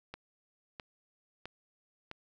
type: click train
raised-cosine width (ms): 0.3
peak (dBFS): -26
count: 4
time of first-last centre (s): 0.14-2.114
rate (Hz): 1.52
effects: none